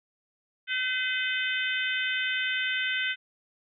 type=harmonic tone; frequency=510 Hz; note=C5; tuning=44 cents flat; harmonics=3 / 4 / 5 / 6 / 7; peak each=-30 / -32 / -34 / -33 / -37 dBFS; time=0.67-3.16 s; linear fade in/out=50 ms; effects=none